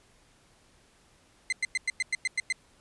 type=tone bursts; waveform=40% pulse; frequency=2061 Hz; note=C7; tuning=27 cents flat; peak=-24 dBFS; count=9; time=1.5-2.525 s; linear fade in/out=2 ms; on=25 ms; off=100 ms; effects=pink hiss -62 dBFS RMS until 2.8 s + resampled to 24000 Hz